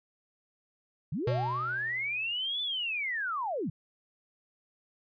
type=linear two-way sweep; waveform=sine; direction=up then down; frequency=117.5 to 3520 to 117.5 Hz; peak=-30 dBFS; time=1.12-3.7 s; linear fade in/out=5 ms; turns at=2.62 s
type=tone with exponential decay; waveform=square; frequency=123.47 Hz; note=B2; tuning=in tune; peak=-27 dBFS; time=1.27-2.33 s; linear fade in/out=5 ms; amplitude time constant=230 ms
effects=resampled to 11025 Hz